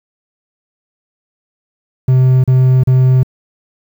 triangle tone bursts, 129.1 Hz, C3, 23 cents flat, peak -4 dBFS, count 3, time 2.08-3.232 s, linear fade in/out 5 ms, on 360 ms, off 36 ms, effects 7-bit

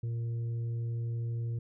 harmonic tone, 116.54 Hz, A#2, in tune, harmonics 1 / 3 / 4, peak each -31 / -51 / -53 dBFS, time 0.03-1.59 s, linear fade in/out 5 ms, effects none

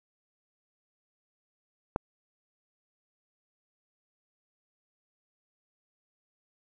click, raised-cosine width 1 ms, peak -13 dBFS, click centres 1.961 s, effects none

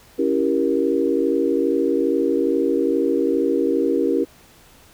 sine chord, C# diminished seventh, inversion none, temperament equal with one note detuned, 277.2 / 329.6 / 392 / 471.9 Hz, C#4 / E4 / G4 / Bb4, 0 / 0 / 0 / +21 cents, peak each -22 dBFS, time 0.18-4.25 s, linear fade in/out 20 ms, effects pink hiss -50 dBFS RMS until 4.93 s

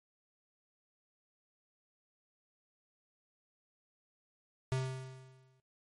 square tone with exponential decay, 130.81 Hz, C3, in tune, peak -30 dBFS, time 4.72-5.6 s, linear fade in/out 0 ms, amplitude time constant 190 ms, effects noise-tail reverb RT60 0.2 s tail -24 dB re dry + MP3 48 kbps

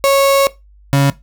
35% pulse tone pair in turn, 551 / 139.47 Hz, C#5 / C#3, -11 / +11 cents, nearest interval 2 octaves, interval 2378 cents, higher first, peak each -7 dBFS, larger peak neither, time 0.04-0.47 / 0.93-1.1 s, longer first, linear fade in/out 0 ms, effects noise-tail reverb RT60 0.2 s tail -18 dB re dry + added 50 Hz sine -42 dBFS peak until 1.22 s

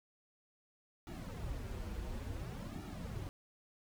brown noise with flanger, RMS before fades -43 dBFS, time 1.07-3.29 s, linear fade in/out 0 ms, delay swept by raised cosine 1.9 to 7.4 ms, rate 0.57 Hz, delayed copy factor -0.95, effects none

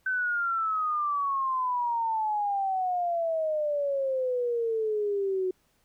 sine exponential sweep, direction down, 1535 to 366.6 Hz, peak -25 dBFS, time 0.06-5.51 s, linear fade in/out 5 ms, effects pink hiss -69 dBFS RMS until 5.84 s

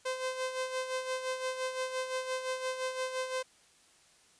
sawtooth tone with tremolo, 516 Hz, C5, 24 cents flat, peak -27 dBFS, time 0.05-3.43 s, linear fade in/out 10 ms, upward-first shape sine, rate 5.8 Hz, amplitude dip 60%, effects white hiss -63 dBFS RMS until 4.39 s + resampled to 22050 Hz

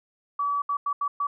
sine tone bursts at uneven times, 1145 Hz, D6, 44 cents flat, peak -23 dBFS, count 5, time 0.39-0.62 / 0.69-0.77 / 0.86-0.93 / 1.01-1.08 / 1.2-1.27 s, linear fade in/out 5 ms, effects none

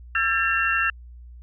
sine tone cluster, 1344 / 1612 / 1782 / 2733 Hz, E6 / G6 / A6 / F7, +33 / +48 / +22 / -38 cents, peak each -25 dBFS, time 0.15-0.9 s, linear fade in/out 2 ms, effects added 60 Hz sine -40 dBFS peak until 1.42 s

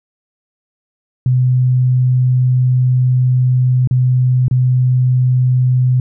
sine tone with dropouts, 126.8 Hz, B2, 46 cents sharp, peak -9 dBFS, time 1.26-6 s, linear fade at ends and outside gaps 2 ms, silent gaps 3.874-3.91 / 4.482-4.511 s, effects none

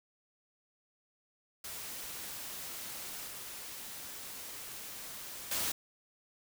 white noise with level steps, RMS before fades -43 / -45 / -34 dBFS, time 1.64-5.72 s, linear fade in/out 5 ms, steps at 3.27 / 5.51 s, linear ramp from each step 5 ms, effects none

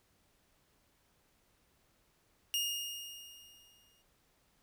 sawtooth tone with exponential decay, 2843 Hz, F7, 30 cents sharp, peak -27 dBFS, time 2.54-4.02 s, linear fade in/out 0 ms, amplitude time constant 320 ms, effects pink hiss -72 dBFS RMS until 4.62 s

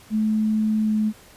sine tone with pitch glide, 216.3 to 214.8 Hz, A3 to A3, -29 to -41 cents, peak -18 dBFS, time 0.1-1.13 s, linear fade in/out 50 ms, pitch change -12 cents, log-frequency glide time 0.84-0.9 s, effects pink hiss -49 dBFS RMS until 1.36 s + resampled to 32000 Hz

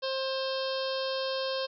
harmonic tone, 530 Hz, C5, 22 cents sharp, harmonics 1 / 2 / 3 / 5 / 6 / 7 / 8 / 9 / 10, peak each -31 / -39 / -42 / -44 / -41 / -42 / -41 / -42 / -44 dBFS, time 0.02-1.67 s, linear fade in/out 20 ms, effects none

